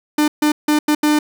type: tone bursts at uneven times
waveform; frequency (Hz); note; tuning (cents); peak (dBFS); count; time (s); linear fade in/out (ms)
45% pulse; 299.7; D4; +35; -12; 5; 0.18-0.28 / 0.42-0.52 / 0.68-0.79 / 0.88-0.95 / 1.03-1.19; 5
effects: none